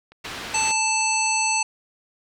click train, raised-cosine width 0.3 ms, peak -31 dBFS, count 10, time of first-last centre 0.12-1.262 s, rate 7.88 Hz
white low-pass noise, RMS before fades -34 dBFS, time 0.24-0.72 s, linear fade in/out 10 ms, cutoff 3400 Hz, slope 12 dB/octave
harmonic tone, 880 Hz, A5, in tune, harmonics 1 / 3 / 5 / 7 / 9, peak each -24 / -24 / -30 / -27 / -26 dBFS, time 0.54-1.63 s, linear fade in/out 5 ms
effects none

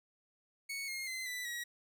sawtooth tone with pitch steps, 2217 / 2137 / 2059 / 1984.3 / 1912.3 Hz, C#7 / C7 / C7 / B6 / A#6, 0 / +36 / -28 / +8 / +44 cents, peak -35 dBFS, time 0.69-1.64 s, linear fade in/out 10 ms, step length 190 ms, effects none

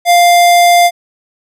square tone, 698.5 Hz, F5, in tune, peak -5 dBFS, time 0.05-0.91 s, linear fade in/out 50 ms, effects resampled to 32000 Hz

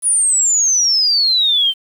sine exponential sweep, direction down, 9956 to 3077 Hz, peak -11 dBFS, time 0.02-1.74 s, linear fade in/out 50 ms, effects 7-bit

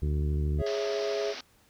harmonic tone, 74 Hz, D2, 14 cents sharp, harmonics 1 / 2 / 3 / 4 / 5 / 6, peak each -26 / -32 / -42 / -43 / -40 / -48 dBFS, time 0.02-0.62 s, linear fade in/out 5 ms
triangle chord, C# minor, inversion second, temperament equal, 415.3 / 554.4 / 659.3 Hz, G#4 / C#5 / E5, 0 / 0 / 0 cents, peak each -28 / -33 / -32 dBFS, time 0.58-1.35 s, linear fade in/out 50 ms
white band-pass noise, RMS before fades -41 dBFS, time 0.66-1.41 s, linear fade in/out 5 ms, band 240 to 5800 Hz, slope 96 dB/octave
effects pink hiss -63 dBFS RMS until 1.69 s

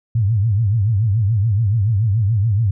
sine tone with vibrato, 106.3 Hz, G#2, 41 cents sharp, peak -13 dBFS, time 0.15-2.71 s, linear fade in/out 5 ms, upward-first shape triangle, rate 7 Hz, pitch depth 230 cents each way, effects none

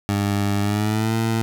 20% pulse tone with pitch glide, 101.2 to 112.94 Hz, G#2 to A2, -44 to +46 cents, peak -14 dBFS, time 0.09-1.42 s, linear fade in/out 0 ms, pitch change +190 cents, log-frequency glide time 0.61-1.15 s, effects none

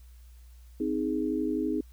sine chord, Ab major, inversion first, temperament just, 259.6 / 311.5 / 415.3 Hz, C4 / Eb4 / Ab4, -13 / +2 / 0 cents, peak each -31 / -29 / -33 dBFS, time 0.8-1.81 s, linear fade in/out 5 ms, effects added 60 Hz sine -48 dBFS peak until 1.92 s + white hiss -65 dBFS RMS until 1.92 s

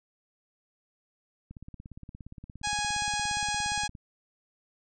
click train, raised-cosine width 5 ms, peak -31 dBFS, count 43, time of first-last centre 1.51-3.952 s, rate 17.2 Hz
harmonic tone, 830.6 Hz, G#5, in tune, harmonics 1 / 2 / 3 / 4 / 5 / 6 / 7 / 8 / 9 / 10, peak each -32 / -35 / -37 / -38 / -39 / -40 / -40 / -41 / -42 / -42 dBFS, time 2.63-3.88 s, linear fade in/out 20 ms
effects none

